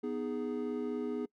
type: chord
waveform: triangle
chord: G# minor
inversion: first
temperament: equal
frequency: 246.9 / 311.1 / 415.3 Hz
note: B3 / D#4 / G#4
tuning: 0 / 0 / 0 cents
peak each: -35 / -38 / -35 dBFS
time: 0.03-1.26 s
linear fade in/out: 10 ms
effects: noise-tail reverb RT60 0.1 s tail -24 dB re dry